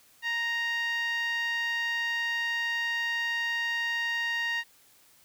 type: tone with band-pass filter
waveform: 10% pulse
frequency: 932.3 Hz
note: A#5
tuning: in tune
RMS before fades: -30 dBFS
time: 0.22-4.64 s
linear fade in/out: 50 ms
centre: 1900 Hz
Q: 2.6
effects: white hiss -60 dBFS RMS until 5.24 s